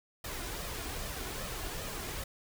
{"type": "noise with flanger", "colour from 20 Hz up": "pink", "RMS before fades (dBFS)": -39, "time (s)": [0.24, 2.24], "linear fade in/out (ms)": 5, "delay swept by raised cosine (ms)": [1.6, 2.9], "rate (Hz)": 2.5, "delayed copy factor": 0.5, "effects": []}